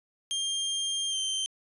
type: tone with pitch glide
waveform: sawtooth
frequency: 3196 to 3128 Hz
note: G7 to G7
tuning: +33 to -4 cents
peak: -25 dBFS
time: 0.31-1.46 s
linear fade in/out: 0 ms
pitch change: -37 cents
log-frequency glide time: 1.09-1.18 s
effects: resampled to 24000 Hz